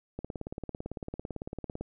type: click train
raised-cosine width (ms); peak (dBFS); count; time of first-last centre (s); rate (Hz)
2; -23; 30; 0.19-1.81; 17.9
effects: none